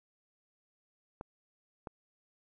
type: clicks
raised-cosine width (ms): 1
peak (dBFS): -27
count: 2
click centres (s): 1.211 / 1.872
effects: none